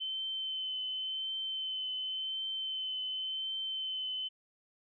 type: tone with vibrato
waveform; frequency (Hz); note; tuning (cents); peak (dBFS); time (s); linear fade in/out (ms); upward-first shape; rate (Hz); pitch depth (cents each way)
sine; 3068; G7; -38; -34; 0-4.29; 20; triangle; 0.91; 19
effects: none